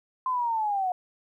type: linear sweep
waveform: sine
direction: down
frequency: 1041 to 718 Hz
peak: -24 dBFS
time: 0.26-0.92 s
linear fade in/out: 2 ms
effects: 11-bit